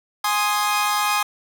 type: chord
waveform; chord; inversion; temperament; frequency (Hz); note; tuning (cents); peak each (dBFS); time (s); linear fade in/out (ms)
sawtooth; Ab major; none; equal with one note detuned; 830.6 / 1050.7 / 1244.5; Ab5 / C6 / Eb6; 0 / +7 / 0; -19 / -21 / -19; 0.24-1.23; 5
effects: none